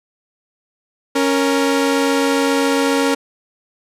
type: tone pair together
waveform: sawtooth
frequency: 276.8 / 466.2 Hz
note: C#4 / A#4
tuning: -2 / 0 cents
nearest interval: major sixth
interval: 902 cents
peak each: -12 / -14 dBFS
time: 1.15-3.15 s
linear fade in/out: 10 ms
effects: low-pass 11000 Hz 12 dB/octave